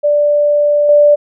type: tone with level steps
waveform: sine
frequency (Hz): 587.3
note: D5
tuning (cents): 0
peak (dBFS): -8 / -4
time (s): 0.03-1.16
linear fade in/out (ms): 20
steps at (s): 0.89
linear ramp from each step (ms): 2
effects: none